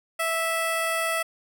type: tone with notch filter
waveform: 10% pulse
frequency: 657 Hz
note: E5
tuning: 6 cents flat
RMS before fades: -26 dBFS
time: 0.19-1.23 s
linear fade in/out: 10 ms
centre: 3900 Hz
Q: 1.6
effects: none